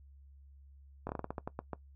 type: slowing click train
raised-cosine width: 1 ms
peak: -23 dBFS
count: 11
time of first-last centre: 1.07-1.732 s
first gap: 22 ms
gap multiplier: 1.23
effects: noise-tail reverb RT60 0.1 s tail -19 dB re dry + added 69 Hz sine -54 dBFS peak until 1.95 s